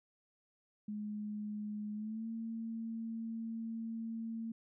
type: tone with pitch glide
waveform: sine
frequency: 210 to 226.4 Hz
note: G#3 to A3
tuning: +19 to +50 cents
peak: -38 dBFS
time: 0.88-4.52 s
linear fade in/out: 5 ms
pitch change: +131 cents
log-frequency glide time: 1.94-2.27 s
effects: none